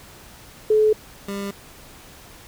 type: tone pair in turn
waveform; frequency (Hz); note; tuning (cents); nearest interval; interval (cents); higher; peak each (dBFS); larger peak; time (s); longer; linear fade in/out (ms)
sine / 25% pulse; 430 / 199.56; A4 / G3; -40 / +31; octave + minor second; 1329; first; -13 / -23; first; 0.7-0.93 / 1.28-1.51; neither; 5
effects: pink hiss -45 dBFS RMS until 2.47 s